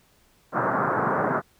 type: band-pass noise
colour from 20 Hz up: white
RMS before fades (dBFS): -24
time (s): 0.52-1.42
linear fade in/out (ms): 50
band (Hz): 110 to 1500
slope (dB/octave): 48
effects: pink hiss -61 dBFS RMS until 1.59 s